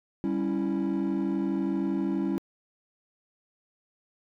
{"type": "chord", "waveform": "triangle", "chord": "C# diminished", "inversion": "second", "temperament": "equal", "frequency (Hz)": [196, 277.2, 329.6], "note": ["G3", "C#4", "E4"], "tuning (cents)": [0, 0, 0], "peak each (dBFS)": -27, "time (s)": [0.24, 2.38], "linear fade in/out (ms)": 0, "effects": ["tanh soft clip ceiling -19 dBFS"]}